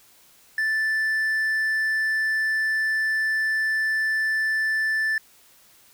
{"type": "tone", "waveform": "triangle", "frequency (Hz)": 1760, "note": "A6", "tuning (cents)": 0, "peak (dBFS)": -19, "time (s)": [0.58, 5.18], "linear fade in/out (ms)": 2, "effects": ["white hiss -55 dBFS RMS until 5.93 s"]}